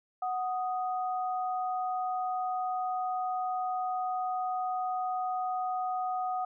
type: tone pair together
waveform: sine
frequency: 740 / 1244.5 Hz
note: F#5 / D#6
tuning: 0 / 0 cents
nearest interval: major sixth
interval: 900 cents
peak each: -30 / -37 dBFS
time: 0.22-6.45 s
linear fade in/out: 5 ms
effects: none